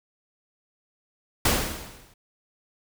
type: noise with exponential decay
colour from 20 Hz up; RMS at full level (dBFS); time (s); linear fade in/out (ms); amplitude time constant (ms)
pink; -18; 1.45-2.14; 5; 150
effects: none